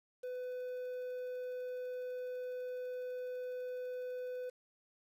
triangle tone with quantisation, 501 Hz, B4, 25 cents sharp, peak -37 dBFS, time 0.23-4.5 s, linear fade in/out 10 ms, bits 10, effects low-pass 11000 Hz 12 dB/octave

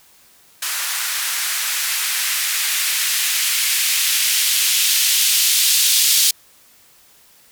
violet noise with band-pass filter sweep, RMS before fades -18 dBFS, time 0.62-6.31 s, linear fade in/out 5 ms, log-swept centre 1300 to 3600 Hz, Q 1.2, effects white hiss -51 dBFS RMS until 7.51 s

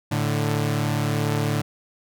sawtooth tone pair together, 110.1 / 147.21 Hz, A2 / D3, +2 / +4 cents, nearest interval perfect fourth, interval 502 cents, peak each -20 dBFS, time 0.11-1.62 s, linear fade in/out 10 ms, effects none

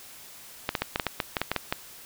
clicks, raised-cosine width 0.3 ms, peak -9 dBFS, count 12, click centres 0.691 / 0.752 / 0.82 / 0.959 / 0.998 / 1.067 / 1.202 / 1.368 / 1.416 / 1.516 / 1.563 / 1.725 s, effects white hiss -47 dBFS RMS until 2.05 s

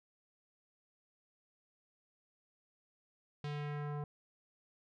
square tone with low-pass filter sweep, 146.9 Hz, D3, 1 cent sharp, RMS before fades -40 dBFS, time 3.44-4.04 s, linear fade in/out 2 ms, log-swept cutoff 4100 to 950 Hz, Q 1.4, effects none

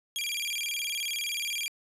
sawtooth tone with vibrato, 2790 Hz, F7, 2 cents flat, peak -27 dBFS, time 0.16-1.68 s, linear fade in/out 0 ms, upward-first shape square, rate 19 Hz, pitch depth 280 cents each way, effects resampled to 32000 Hz

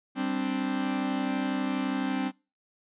45% pulse chord, G suspended fourth, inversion none, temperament equal, 196 / 261.6 / 293.7 Hz, G3 / C4 / D4, 0 / 0 / 0 cents, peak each -34 / -29 / -33 dBFS, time 0.15-2.32 s, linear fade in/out 50 ms, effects noise-tail reverb RT60 0.3 s tail -24 dB re dry + resampled to 8000 Hz

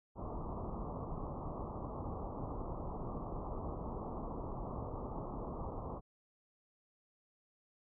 pink low-pass noise, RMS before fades -42 dBFS, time 0.15-6.01 s, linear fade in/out 50 ms, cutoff 1200 Hz, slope 96 dB/octave, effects none

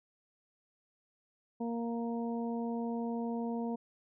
harmonic tone, 233.1 Hz, A#3, in tune, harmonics 1 / 2 / 3 / 4, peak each -34 / -40 / -44 / -46 dBFS, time 1.6-3.76 s, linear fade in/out 10 ms, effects none

